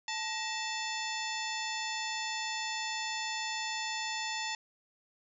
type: harmonic tone with a mistuned harmonic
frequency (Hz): 880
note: A5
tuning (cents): 0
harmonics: 1 / 2 / 3 / 4 / 5 / 6 / 7 / 8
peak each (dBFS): -39 / -40 / -41 / -42 / -44 / -43 / -48 / -45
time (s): 0.08-4.55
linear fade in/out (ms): 2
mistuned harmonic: 2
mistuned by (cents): +120
effects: none